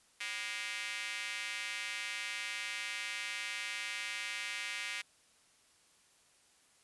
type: tone with high-pass filter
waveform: square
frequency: 110 Hz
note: A2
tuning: in tune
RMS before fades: -40 dBFS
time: 0.2-5.02 s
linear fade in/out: 10 ms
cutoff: 2200 Hz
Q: 2.6
effects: white hiss -67 dBFS RMS until 6.83 s + resampled to 24000 Hz